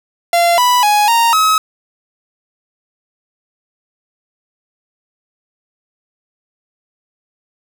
45% pulse tone with pitch steps, 688 / 987 / 834 / 928 / 1279 Hz, F5 / B5 / G#5 / A#5 / D#6, -26 / -1 / +7 / -8 / +47 cents, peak -9 dBFS, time 0.33-1.58 s, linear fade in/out 2 ms, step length 250 ms, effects none

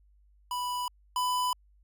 square tone pair in turn, 987.8 / 997 Hz, B5 / B5, 0 / +16 cents, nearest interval unison, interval 16 cents, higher second, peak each -31 / -27 dBFS, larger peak second, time 0.51-0.88 / 1.16-1.53 s, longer neither, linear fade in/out 2 ms, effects added 50 Hz sine -59 dBFS peak until 1.83 s

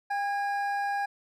triangle tone pair together, 803.8 / 1647 Hz, G5 / G#6, +43 / -15 cents, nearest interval octave, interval 1242 cents, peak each -26 / -32 dBFS, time 0.1-1.06 s, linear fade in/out 10 ms, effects none

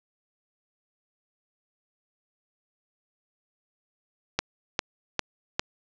click train, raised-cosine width 0.2 ms, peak -6 dBFS, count 4, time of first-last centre 4.39-5.595 s, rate 2.49 Hz, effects resampled to 16000 Hz + 7-bit

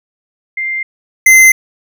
sine / square tone pair in turn, 2097 / 2068 Hz, C7 / C7, +3 / -21 cents, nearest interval unison, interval 24 cents, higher first, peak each -15 / -3 dBFS, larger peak second, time 0.57-0.83 / 1.26-1.52 s, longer neither, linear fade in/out 5 ms, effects none

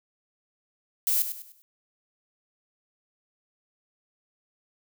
violet noise with echo, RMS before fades -24 dBFS, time 1.07-1.22 s, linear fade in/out 0 ms, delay 100 ms, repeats 4, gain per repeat -9 dB, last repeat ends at 1.62 s, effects none

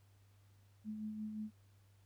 sine tone with tremolo, 214.7 Hz, A3, 42 cents flat, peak -39 dBFS, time 0.84-1.51 s, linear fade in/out 50 ms, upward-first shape sine, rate 5.7 Hz, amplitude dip 40%, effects added 99 Hz sine -64 dBFS peak until 2.05 s + pink hiss -75 dBFS RMS until 2.05 s

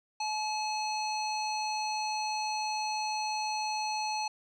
square tone with low-pass filter, 857 Hz, A5, 46 cents flat, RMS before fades -33 dBFS, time 0.2-4.28 s, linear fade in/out 5 ms, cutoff 5300 Hz, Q 3.8, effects none

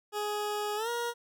20% pulse tone with pitch glide, 417.5 to 474.1 Hz, G#4 to A#4, +9 to +29 cents, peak -26 dBFS, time 0.12-1.14 s, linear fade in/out 50 ms, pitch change +220 cents, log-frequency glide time 0.76-0.89 s, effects none

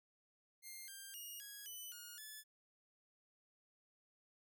5% pulse tone with pitch steps, 2111 / 1591 / 2866 / 1658 / 2999 / 1436 / 1728 Hz, C7 / G6 / F7 / G#6 / F#7 / F6 / A6, +15 / +25 / +44 / -3 / +23 / +48 / -32 cents, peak -40 dBFS, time 0.62-2.44 s, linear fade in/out 50 ms, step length 260 ms, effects none

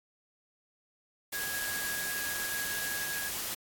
sine tone in noise, 1653 Hz, G#6, 9 cents flat, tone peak -36 dBFS, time 1.33-3.29 s, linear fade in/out 10 ms, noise white, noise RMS -36 dBFS, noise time 1.32-3.55 s, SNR -3 dB, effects AAC 64 kbps

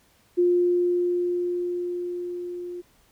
sine tone with level ramp, 353.4 Hz, F4, 21 cents sharp, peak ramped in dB -16 to -32 dBFS, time 0.37-2.82 s, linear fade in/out 20 ms, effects pink hiss -61 dBFS RMS until 3.11 s

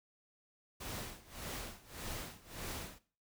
pink noise with tremolo, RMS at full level -42 dBFS, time 0.8-2.99 s, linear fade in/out 10 ms, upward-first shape sine, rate 1.7 Hz, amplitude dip 90%, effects noise-tail reverb RT60 0.4 s tail -17 dB re dry

